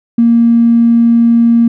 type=tone with tanh clipping; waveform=triangle; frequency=233.1 Hz; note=A#3; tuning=in tune; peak=-4 dBFS; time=0.18-1.68 s; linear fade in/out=5 ms; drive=2 dB; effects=none